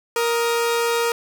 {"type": "tone pair together", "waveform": "sawtooth", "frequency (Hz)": [468.2, 1250], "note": ["A#4", "D#6"], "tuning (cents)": [8, 8], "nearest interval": "octave + perfect fourth", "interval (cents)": 1700, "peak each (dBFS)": [-15, -24], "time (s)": [0.16, 1.12], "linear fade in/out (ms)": 2, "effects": []}